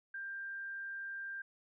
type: tone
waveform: sine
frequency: 1588 Hz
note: G6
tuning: 22 cents sharp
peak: -40 dBFS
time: 0.14-1.42 s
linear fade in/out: 5 ms
effects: none